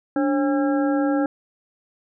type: harmonic tone with a mistuned harmonic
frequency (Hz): 270.5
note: C#4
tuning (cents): -42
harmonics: 1 / 2 / 3 / 5 / 6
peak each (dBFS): -19 / -25 / -29 / -33 / -35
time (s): 0.16-1.26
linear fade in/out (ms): 2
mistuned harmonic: 1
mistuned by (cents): +120
effects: none